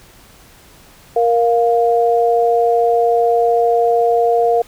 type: tone pair together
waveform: sine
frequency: 467.9 / 701 Hz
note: A#4 / F5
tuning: +6 / +6 cents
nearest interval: perfect fifth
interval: 700 cents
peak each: -13 / -14 dBFS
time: 1.16-4.62 s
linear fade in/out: 5 ms
effects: pink hiss -45 dBFS RMS until 4.67 s